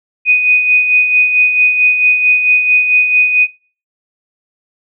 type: tone with tremolo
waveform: sine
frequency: 2489 Hz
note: D#7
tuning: in tune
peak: -5 dBFS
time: 0.25-3.48 s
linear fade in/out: 50 ms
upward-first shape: sine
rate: 4.5 Hz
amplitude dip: 50%
effects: noise-tail reverb RT60 0.4 s tail -21 dB re dry